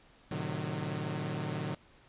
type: chord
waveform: sawtooth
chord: A diminished seventh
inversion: none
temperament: equal with one note detuned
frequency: 110 / 130.81 / 152.1 / 185 Hz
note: A2 / C3 / Eb3 / Gb3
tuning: 0 / 0 / -39 / 0 cents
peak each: -37 / -37 / -33 / -36 dBFS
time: 0.31-1.75 s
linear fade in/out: 5 ms
effects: pink hiss -61 dBFS RMS until 2.08 s + resampled to 8000 Hz